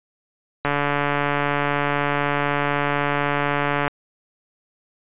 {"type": "click train", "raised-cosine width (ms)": 0.5, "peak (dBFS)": -6, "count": 466, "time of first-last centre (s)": [0.65, 3.879], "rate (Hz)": 144, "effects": ["resampled to 8000 Hz"]}